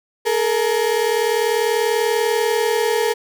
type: tone pair together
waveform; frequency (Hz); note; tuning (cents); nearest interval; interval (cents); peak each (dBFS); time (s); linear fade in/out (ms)
35% pulse; 426 / 466.2; G#4 / A#4; +44 / 0; major second; 156; -18 / -17; 0.25-3.14; 20
effects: none